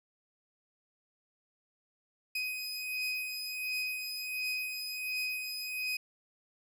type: beating tone pair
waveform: 30% pulse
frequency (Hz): 2507 / 2508.4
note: D#7 / D#7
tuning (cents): +12 / +13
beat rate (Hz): 1.4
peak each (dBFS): -33 / -37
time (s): 2.35-5.97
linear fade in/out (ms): 5
effects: none